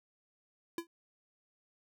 square tone with exponential decay, 337 Hz, E4, 38 cents sharp, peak -32 dBFS, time 0.78-0.87 s, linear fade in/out 2 ms, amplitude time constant 19 ms, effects none

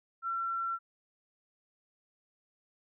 sine tone, 1355 Hz, E6, 47 cents sharp, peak -31 dBFS, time 0.22-0.79 s, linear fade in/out 50 ms, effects none

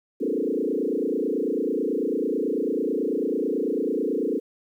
sine tone with frequency modulation, 362.5 Hz, F#4, 35 cents flat, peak -22 dBFS, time 0.2-4.4 s, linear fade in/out 20 ms, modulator 29.1 Hz, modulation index 3.9, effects 10-bit

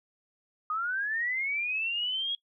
sine linear sweep, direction up, 1223 to 3322 Hz, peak -28 dBFS, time 0.7-2.35 s, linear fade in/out 2 ms, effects noise-tail reverb RT60 0.1 s tail -21 dB re dry

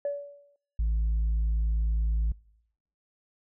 sine tone with exponential decay, 572 Hz, D5, 46 cents flat, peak -24 dBFS, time 0.05-0.56 s, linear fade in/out 2 ms, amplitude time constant 110 ms
sine tone, 54.7 Hz, A1, 9 cents flat, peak -21 dBFS, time 0.79-2.32 s, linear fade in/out 5 ms
effects noise-tail reverb RT60 0.8 s tail -26 dB re dry + tanh soft clip ceiling -22 dBFS

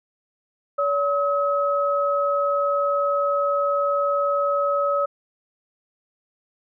sine tone pair together, 570 / 1279.6 Hz, C#5 / D#6, +48 / +48 cents, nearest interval octave + major second, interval 1400 cents, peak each -21 / -22 dBFS, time 0.78-5.06 s, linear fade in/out 10 ms, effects none

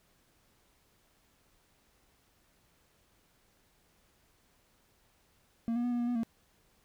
triangle tone with pitch steps, 230.5 / 239.7 / 244.2 / 240.8 / 238.8 / 243.7 / 228.8 Hz, A#3 / A#3 / B3 / B3 / A#3 / B3 / A#3, -19 / +48 / -19 / -44 / +42 / -23 / -32 cents, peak -27 dBFS, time 5.68-6.233 s, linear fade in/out 0 ms, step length 79 ms, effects pink hiss -69 dBFS RMS until 6.84 s

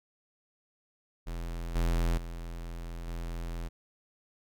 square tone with level steps, 42.27 Hz, E1, 44 cents sharp, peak -35 / -26 / -38 / -35 dBFS, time 1.26-3.69 s, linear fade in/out 20 ms, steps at 1.75 / 2.17 / 3.07 s, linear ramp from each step 10 ms, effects none

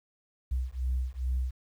sine beating tone pair, 62.4 / 64.8 Hz, B1 / C2, +19 / -16 cents, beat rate 2.4 Hz, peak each -30 dBFS, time 0.51-1.51 s, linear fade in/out 10 ms, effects tanh soft clip ceiling -23 dBFS + 10-bit

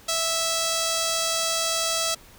5% pulse tone with notch filter, 657 Hz, E5, 6 cents flat, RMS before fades -25 dBFS, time 0.08-2.15 s, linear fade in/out 10 ms, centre 2200 Hz, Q 1.9, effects pink hiss -50 dBFS RMS until 2.38 s

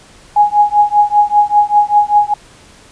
sine tone with tremolo, 830.6 Hz, G#5, in tune, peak -3 dBFS, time 0.36-2.34 s, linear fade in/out 5 ms, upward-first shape triangle, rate 5.1 Hz, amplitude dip 100%, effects pink hiss -42 dBFS RMS until 2.91 s + resampled to 22050 Hz

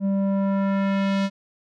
square tone with low-pass filter sweep, 196 Hz, G3, in tune, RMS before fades -22 dBFS, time 0-1.3 s, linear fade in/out 50 ms, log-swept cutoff 400 to 4900 Hz, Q 1, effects none

